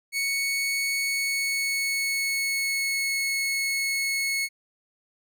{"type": "tone with pitch glide", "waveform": "sawtooth", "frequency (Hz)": [2217, 2192], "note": ["C#7", "C#7"], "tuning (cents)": [0, -20], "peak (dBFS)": -21, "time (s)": [0.12, 4.49], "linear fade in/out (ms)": 50, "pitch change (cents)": -20, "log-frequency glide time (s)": [0.99, 3.18], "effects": []}